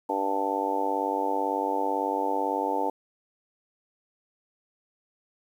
harmonic tone, 98 Hz, G2, in tune, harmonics 3 / 4 / 5 / 6 / 7 / 8 / 9, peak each -33 / -35 / -32 / -36 / -35 / -34 / -28 dBFS, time 0.09-2.9 s, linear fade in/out 5 ms, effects 9-bit

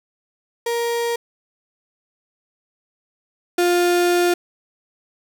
35% pulse tone pair in turn, 469.6 / 351.8 Hz, A#4 / F4, +13 / +13 cents, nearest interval perfect fourth, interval 500 cents, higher first, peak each -18 / -13 dBFS, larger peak second, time 0.66-1.16 / 3.58-4.34 s, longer second, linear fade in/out 5 ms, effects none

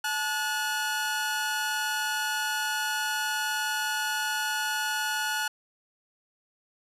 sawtooth tone pair together, 865 / 1454.8 Hz, A5 / F#6, -30 / -30 cents, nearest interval major sixth, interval 900 cents, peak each -28 / -25 dBFS, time 0.04-5.48 s, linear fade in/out 5 ms, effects resampled to 32000 Hz

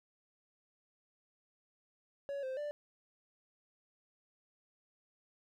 triangle tone with pitch steps, 561 / 522 / 589 Hz, C#5 / C5 / D5, +21 / -4 / +5 cents, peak -35 dBFS, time 2.29-2.71 s, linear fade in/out 0 ms, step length 140 ms, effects none

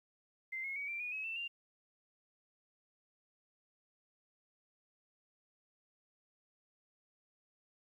sine tone with pitch steps, 2080 / 2168 / 2260 / 2356 / 2456 / 2561 / 2670 / 2783 Hz, C7 / C#7 / C#7 / D7 / D#7 / D#7 / E7 / F7, -11 / -39 / +33 / +5 / -23 / +49 / +22 / -7 cents, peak -38 dBFS, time 0.52-1.48 s, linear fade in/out 10 ms, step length 120 ms, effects 12-bit

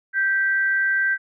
sine tone pair together, 1566 / 1953.8 Hz, G6 / B6, -2 / -19 cents, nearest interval major third, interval 383 cents, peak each -18 / -27 dBFS, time 0.13-1.18 s, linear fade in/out 50 ms, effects none

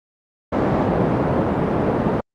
pink band-pass noise, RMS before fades -19 dBFS, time 0.52-2.21 s, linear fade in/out 10 ms, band 130 to 790 Hz, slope 12 dB/octave, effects Opus 48 kbps

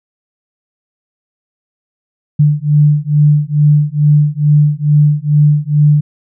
sine beating tone pair, 147.3 / 149.6 Hz, D3 / D3, +6 / +32 cents, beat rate 2.3 Hz, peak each -10 dBFS, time 2.39-6.01 s, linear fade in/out 10 ms, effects none

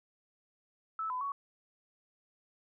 sine tone with pitch steps, 1309 / 1007 / 1119 Hz, E6 / B5 / C#6, -13 / +33 / +16 cents, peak -33 dBFS, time 0.99-1.32 s, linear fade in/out 2 ms, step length 110 ms, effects none

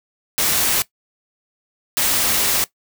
white noise bursts at uneven times, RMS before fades -18 dBFS, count 2, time 0.38-0.82 / 1.97-2.64 s, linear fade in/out 0 ms, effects noise-tail reverb RT60 0.1 s tail -18 dB re dry

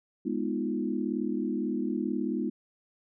sine chord, F half-diminished seventh, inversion first, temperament equal, 207.7 / 246.9 / 311.1 / 349.2 Hz, Ab3 / Cb4 / Eb4 / F4, 0 / 0 / 0 / 0 cents, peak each -33 / -32 / -33 / -35 dBFS, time 0.25-2.5 s, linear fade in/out 10 ms, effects none

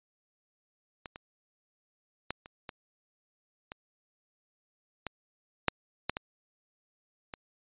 clicks, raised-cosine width 0.3 ms, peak -24 / -26 / -16 / -30 / -23 / -24 / -19 / -7 / -12 / -17 / -23 dBFS, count 11, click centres 1.058 / 1.159 / 2.306 / 2.459 / 2.692 / 3.719 / 5.067 / 5.683 / 6.096 / 6.169 / 7.338 s, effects resampled to 8000 Hz

